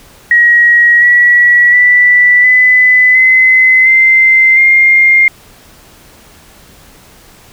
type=tone with pitch steps; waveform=sine; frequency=1900 / 1934.3 / 1969.3 / 2005 / 2041 / 2078 / 2116 Hz; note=A#6 / B6 / B6 / B6 / C7 / C7 / C7; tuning=+33 / -37 / -5 / +26 / -44 / -12 / +19 cents; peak=-3 dBFS; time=0.31-5.28 s; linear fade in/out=2 ms; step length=710 ms; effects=pink hiss -40 dBFS RMS until 7.52 s